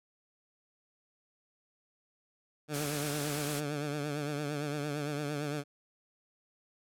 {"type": "tone with vibrato", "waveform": "15% pulse", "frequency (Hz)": 146.83, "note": "D3", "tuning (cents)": 0, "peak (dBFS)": -27, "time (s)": [2.68, 5.64], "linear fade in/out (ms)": 50, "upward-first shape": "triangle", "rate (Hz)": 8.8, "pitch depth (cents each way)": 75}
{"type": "noise", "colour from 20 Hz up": "white", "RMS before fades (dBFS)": -38, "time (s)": [2.73, 3.61], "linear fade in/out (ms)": 20}
{"effects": ["low-pass 12000 Hz 12 dB/octave"]}